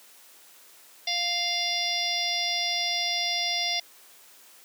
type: harmonic tone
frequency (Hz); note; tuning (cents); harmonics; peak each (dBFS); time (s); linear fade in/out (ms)
698.5; F5; 0; 1 / 3 / 4 / 5 / 6 / 7 / 8; -34 / -32 / -37 / -30 / -38 / -31 / -33; 1.07-3.8; 5
effects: white hiss -53 dBFS RMS until 4.64 s + high-pass 300 Hz 12 dB/octave